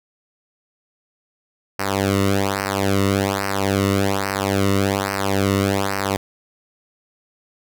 sawtooth tone with flanger, 98.3 Hz, G2, 5 cents sharp, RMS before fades -20 dBFS, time 1.79-6.17 s, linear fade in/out 5 ms, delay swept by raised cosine 0.28 to 1.25 ms, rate 1.2 Hz, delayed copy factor -0.95, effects none

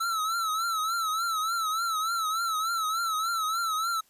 square tone with vibrato, 1318.5 Hz, E6, in tune, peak -27 dBFS, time 0-4.01 s, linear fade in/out 10 ms, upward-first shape triangle, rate 3.4 Hz, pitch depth 100 cents each way, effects white hiss -64 dBFS RMS until 4.09 s + resampled to 32000 Hz

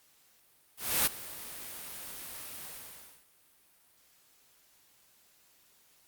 white noise with ADSR envelope, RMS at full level -25 dBFS, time 0.77-3.26 s, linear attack 290 ms, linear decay 19 ms, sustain -18 dB, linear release 620 ms, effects white hiss -65 dBFS RMS until 6.07 s + Opus 48 kbps

